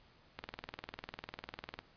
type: click train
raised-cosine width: 0.3 ms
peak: -25 dBFS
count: 29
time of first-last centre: 0.39-1.79 s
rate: 20 Hz
effects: pink hiss -65 dBFS RMS until 1.96 s + resampled to 11025 Hz